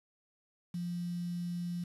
sine tone with quantisation, 174.61 Hz, F3, in tune, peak -34 dBFS, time 0.74-1.84 s, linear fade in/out 5 ms, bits 9, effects resampled to 32000 Hz

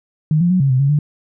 sine tone with pitch steps, 154.5 / 174.4 / 184 / 137.2 / 129 / 139.2 / 147.9 Hz, D#3 / F3 / F#3 / C#3 / C3 / C#3 / D3, -12 / -2 / -9 / -17 / -24 / +8 / +13 cents, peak -11 dBFS, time 0.31-0.989 s, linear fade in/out 2 ms, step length 97 ms, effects none

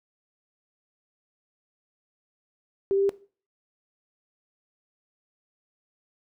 sine tone with pitch steps, 391.6 / 394.3 / 397.1 Hz, G4 / G4 / G4, -2 / +10 / +22 cents, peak -20 dBFS, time 2.91-3.093 s, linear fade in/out 0 ms, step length 61 ms, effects noise-tail reverb RT60 0.4 s tail -18 dB re dry

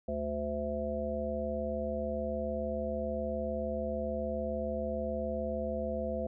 harmonic tone, 73.42 Hz, D2, in tune, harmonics 1 / 3 / 5 / 7 / 9, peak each -40 / -38 / -44 / -36 / -37 dBFS, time 0.08-6.27 s, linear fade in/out 5 ms, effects none

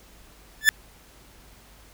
40% pulse tone with exponential growth, 1747 Hz, A6, 13 cents flat, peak -8 dBFS, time 0.61-0.69 s, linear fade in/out 0 ms, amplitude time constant 17 ms, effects added 50 Hz sine -53 dBFS peak until 1.93 s + pink hiss -53 dBFS RMS until 1.93 s

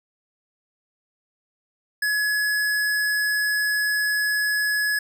square tone, 1693 Hz, G#6, 33 cents sharp, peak -21 dBFS, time 2.02-4.99 s, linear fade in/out 5 ms, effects none

